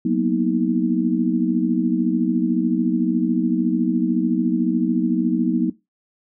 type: chord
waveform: sine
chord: B major seventh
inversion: second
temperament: equal with one note detuned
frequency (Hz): 185 / 233.1 / 246.9 / 316.9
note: F#3 / A#3 / B3 / D#4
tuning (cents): 0 / 0 / 0 / +32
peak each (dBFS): -22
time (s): 0.05-5.7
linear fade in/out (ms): 5
effects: noise-tail reverb RT60 0.2 s tail -18 dB re dry